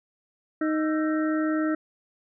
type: harmonic tone with a mistuned harmonic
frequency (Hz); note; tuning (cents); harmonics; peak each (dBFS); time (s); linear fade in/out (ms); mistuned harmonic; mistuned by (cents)
311.1; D#4; 0; 1 / 2 / 4 / 5 / 6; -23 / -32 / -34 / -38 / -39; 0.61-1.75; 5; 4; +120
effects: none